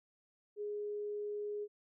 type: tone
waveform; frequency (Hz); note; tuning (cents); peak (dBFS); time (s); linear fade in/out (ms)
sine; 415.3; G#4; 0; -37; 0.56-1.68; 50
effects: none